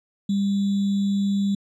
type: tone with sample-and-hold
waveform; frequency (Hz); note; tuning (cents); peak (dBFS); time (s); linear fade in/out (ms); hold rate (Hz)
sine; 199.2; G3; +28; -19; 0.29-1.55; 5; 3675
effects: low-pass 7000 Hz 12 dB/octave